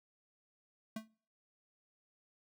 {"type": "tone with exponential decay", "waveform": "square", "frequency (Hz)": 220, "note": "A3", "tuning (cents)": 0, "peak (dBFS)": -37, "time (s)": [0.96, 1.08], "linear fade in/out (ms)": 5, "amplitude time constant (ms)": 25, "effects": ["noise-tail reverb RT60 0.5 s tail -25 dB re dry"]}